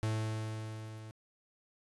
45% pulse tone with level ramp, 109.5 Hz, A2, 8 cents flat, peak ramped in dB -30 to -46 dBFS, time 0.03-1.11 s, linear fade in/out 0 ms, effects resampled to 24000 Hz + 11-bit

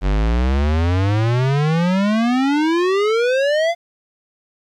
square exponential sweep, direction up, 46.25 to 698.5 Hz, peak -15 dBFS, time 0.01-3.75 s, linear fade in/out 50 ms, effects low-pass 4000 Hz 12 dB/octave + 9-bit

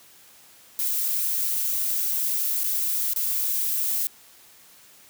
violet noise with dropouts, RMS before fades -25 dBFS, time 0.79-4.07 s, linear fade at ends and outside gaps 1 ms, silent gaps 2.636-2.641 / 3.135-3.161 s, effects white hiss -52 dBFS RMS until 5.09 s + high-pass 60 Hz 12 dB/octave

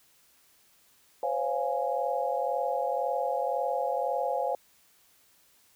sine chord, Db major seventh, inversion third, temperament equal with one note detuned, 512.5 / 554.4 / 698.5 / 830.6 Hz, C5 / Db5 / F5 / Ab5, -36 / 0 / 0 / 0 cents, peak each -32 dBFS, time 1.23-4.55 s, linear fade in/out 2 ms, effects white hiss -63 dBFS RMS until 5.75 s

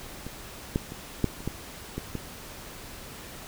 clicks, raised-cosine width 3 ms, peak -23 / -11 / -25 / -9 / -28 / -16 / -18 / -17 dBFS, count 8, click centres 0.266 / 0.759 / 0.921 / 1.243 / 1.405 / 1.476 / 1.98 / 2.153 s, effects pink hiss -43 dBFS RMS until 3.47 s

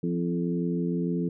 harmonic tone with a mistuned harmonic, 86.6 Hz, F2, 14 cents flat, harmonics 2 / 3 / 4 / 5, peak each -27 / -31 / -33 / -35 dBFS, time 0.03-1.29 s, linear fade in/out 5 ms, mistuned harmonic 4, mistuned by -24 cents, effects none

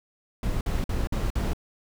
brown noise bursts, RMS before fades -26 dBFS, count 5, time 0.43-1.534 s, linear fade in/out 2 ms, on 180 ms, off 51 ms, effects none

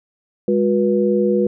sine tone cluster, 204.4 / 362.9 / 484.8 Hz, G#3 / F#4 / B4, -27 / -34 / -32 cents, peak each -18 dBFS, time 0.48-1.47 s, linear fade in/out 2 ms, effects none

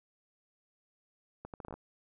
accelerating click train, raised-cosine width 1 ms, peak -29 dBFS, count 8, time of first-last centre 1.45-1.74 s, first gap 88 ms, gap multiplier 0.73, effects none

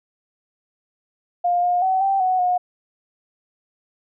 sine tone with pitch steps, 705 / 712 / 756 / 781 / 742 / 722 Hz, F5 / F5 / F#5 / G5 / F#5 / F#5, +16 / +33 / +37 / -7 / +5 / -43 cents, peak -16 dBFS, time 1.44-2.58 s, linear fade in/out 10 ms, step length 190 ms, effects none

